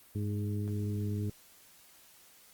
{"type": "harmonic tone with a mistuned harmonic", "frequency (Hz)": 103.83, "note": "G#2", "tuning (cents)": 0, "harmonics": [1, 2, 3, 4], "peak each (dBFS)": [-32, -38, -42, -44], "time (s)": [0.15, 1.3], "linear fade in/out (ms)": 5, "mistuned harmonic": 1, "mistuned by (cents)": -33, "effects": ["white hiss -59 dBFS RMS until 2.53 s", "Opus 32 kbps"]}